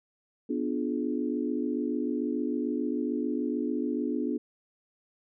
sine chord, B diminished seventh, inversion none, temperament equal with one note detuned, 246.9 / 293.7 / 349.2 / 423.3 Hz, B3 / D4 / F4 / Ab4, 0 / 0 / 0 / +33 cents, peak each -31 / -31 / -35 / -36 dBFS, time 0.49-4.38 s, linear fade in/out 10 ms, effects none

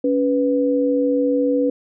sine tone pair together, 279.9 / 493.7 Hz, C#4 / B4, +17 / -1 cents, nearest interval minor seventh, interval 982 cents, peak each -18 dBFS, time 0.04-1.7 s, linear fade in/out 5 ms, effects none

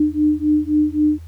sine beating tone pair, 300 / 303.8 Hz, D4 / D#4, +37 / -41 cents, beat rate 3.8 Hz, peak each -17 dBFS, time 0-1.19 s, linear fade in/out 5 ms, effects added 82 Hz sine -33 dBFS peak until 1.27 s + pink hiss -55 dBFS RMS until 1.27 s

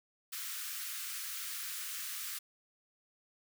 white high-pass noise, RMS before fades -41 dBFS, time 0.32-2.39 s, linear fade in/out 10 ms, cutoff 1200 Hz, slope 48 dB/octave, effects none

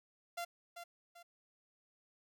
sawtooth tone with echo, 690 Hz, F5, 21 cents flat, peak -35 dBFS, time 0.37-0.45 s, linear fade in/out 10 ms, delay 390 ms, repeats 2, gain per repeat -8 dB, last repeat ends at 1.23 s, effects none

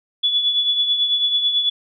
sine tone with tremolo, 3425 Hz, A7, 47 cents flat, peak -13 dBFS, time 0.23-1.7 s, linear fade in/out 10 ms, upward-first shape triangle, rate 9.1 Hz, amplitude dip 60%, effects none

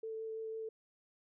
sine tone with vibrato, 443.5 Hz, A4, 14 cents sharp, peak -39 dBFS, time 0.03-0.69 s, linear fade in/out 5 ms, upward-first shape sine, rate 6 Hz, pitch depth 8 cents each way, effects none

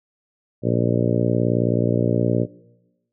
harmonic tone, 59 Hz, A#1, 22 cents sharp, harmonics 2 / 3 / 4 / 5 / 6 / 7 / 8 / 9 / 10, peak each -22 / -24 / -25 / -26 / -27 / -27 / -28 / -29 / -29 dBFS, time 0.62-2.47 s, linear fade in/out 50 ms, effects noise-tail reverb RT60 1.0 s tail -20 dB re dry

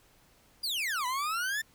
40% pulse exponential two-way sweep, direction down then up, 4978 to 974 to 1805 Hz, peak -29 dBFS, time 0.63-1.62 s, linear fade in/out 10 ms, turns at 1.06 s, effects pink hiss -63 dBFS RMS until 1.74 s

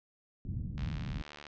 white low-pass noise, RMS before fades -37 dBFS, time 0.45-1.22 s, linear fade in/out 0 ms, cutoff 170 Hz, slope 24 dB/octave
click train, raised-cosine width 0.2 ms, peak -28 dBFS, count 52, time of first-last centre 0.78-1.467 s, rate 74.2 Hz
effects low-pass 4000 Hz 12 dB/octave

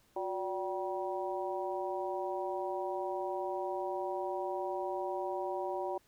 harmonic tone with a mistuned harmonic, 192.2 Hz, G3, 34 cents flat, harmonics 2 / 3 / 4 / 5, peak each -38 / -39 / -39 / -41 dBFS, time 0.16-5.98 s, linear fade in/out 5 ms, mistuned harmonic 2, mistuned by -96 cents, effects pink hiss -68 dBFS RMS until 6.07 s

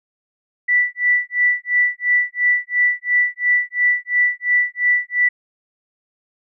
sine tone with tremolo, 1968 Hz, B6, 7 cents flat, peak -11 dBFS, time 0.68-5.29 s, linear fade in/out 10 ms, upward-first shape sine, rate 2.9 Hz, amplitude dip 100%, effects none

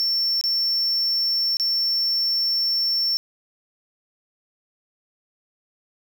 triangle tone with dropouts, 5420 Hz, E8, 47 cents sharp, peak -18 dBFS, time 0-3.17 s, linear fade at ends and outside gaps 0 ms, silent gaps 0.412-0.439 / 1.569-1.598 s, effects 8-bit

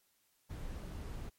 brown noise, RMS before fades -43 dBFS, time 0.49-1.3 s, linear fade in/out 20 ms, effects white hiss -74 dBFS RMS until 1.38 s + MP3 64 kbps

